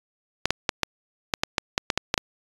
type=clicks; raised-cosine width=0.2 ms; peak=-3 dBFS; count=12; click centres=0.456 / 0.506 / 0.692 / 0.833 / 1.338 / 1.435 / 1.582 / 1.779 / 1.902 / 1.976 / 2.141 / 2.178 s; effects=resampled to 24000 Hz